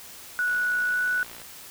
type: tone with pitch glide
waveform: sine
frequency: 1471 to 1480.4 Hz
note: F#6 to F#6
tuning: -11 to 0 cents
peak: -22 dBFS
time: 0.39-1.23 s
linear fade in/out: 0 ms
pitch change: +11 cents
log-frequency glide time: 0.82-1.04 s
type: click train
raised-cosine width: 0.3 ms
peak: -27 dBFS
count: 56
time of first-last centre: 0.48-1.417 s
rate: 58.7 Hz
effects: white hiss -44 dBFS RMS until 1.7 s